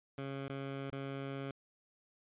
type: tone with dropouts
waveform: 15% pulse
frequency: 137.2 Hz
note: C#3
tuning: 17 cents flat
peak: -33 dBFS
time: 0.18-1.51 s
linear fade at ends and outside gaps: 2 ms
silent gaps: 0.481-0.496 / 0.902-0.925 s
effects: resampled to 8000 Hz